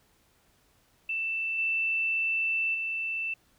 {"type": "tone with level steps", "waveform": "sine", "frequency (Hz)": 2662, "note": "E7", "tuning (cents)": 16, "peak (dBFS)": [-28, -25, -29], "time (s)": [1.09, 3.34], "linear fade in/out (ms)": 5, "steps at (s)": [1.58, 2.74], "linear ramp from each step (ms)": 10, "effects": ["pink hiss -66 dBFS RMS until 3.58 s"]}